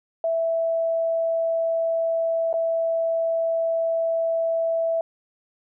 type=tone with dropouts; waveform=sine; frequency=659.3 Hz; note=E5; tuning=in tune; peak=-20 dBFS; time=0.24-5.01 s; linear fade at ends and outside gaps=2 ms; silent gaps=2.529-2.539 s; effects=none